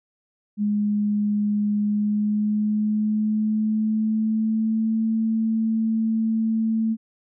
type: tone with pitch glide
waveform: sine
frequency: 207.7 to 222.6 Hz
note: G#3 to A3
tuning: 0 to +20 cents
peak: -19 dBFS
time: 0.57-6.97 s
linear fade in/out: 50 ms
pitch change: +120 cents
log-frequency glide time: 1.8-5.05 s
effects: none